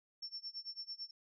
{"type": "tone with tremolo", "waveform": "sine", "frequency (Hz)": 5420, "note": "E8", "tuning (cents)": 47, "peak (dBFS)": -40, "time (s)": [0.22, 1.11], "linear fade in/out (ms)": 5, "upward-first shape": "sine", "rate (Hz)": 9, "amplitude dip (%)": 95, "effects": []}